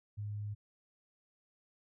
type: tone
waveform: sine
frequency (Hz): 104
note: G#2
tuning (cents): +3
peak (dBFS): -37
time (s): 0.17-0.55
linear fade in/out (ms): 20
effects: none